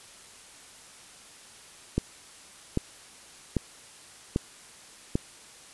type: click train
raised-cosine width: 3 ms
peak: -11 dBFS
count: 5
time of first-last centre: 1.98-5.155 s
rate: 1.26 Hz
effects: white hiss -50 dBFS RMS until 5.73 s + resampled to 24000 Hz